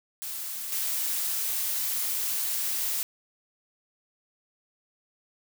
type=noise with level steps; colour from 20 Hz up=blue; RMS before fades=-35 / -29 dBFS; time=0.22-3.03 s; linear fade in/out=0 ms; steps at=0.72 s; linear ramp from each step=2 ms; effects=none